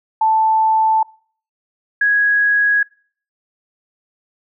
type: tone pair in turn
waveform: sine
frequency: 880 / 1661.2 Hz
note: A5 / G#6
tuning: 0 / 0 cents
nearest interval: major seventh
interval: 1100 cents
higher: second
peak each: -11 dBFS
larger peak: neither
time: 0.21-1.03 / 2.01-2.83 s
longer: neither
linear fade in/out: 5 ms
effects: noise-tail reverb RT60 0.5 s tail -25 dB re dry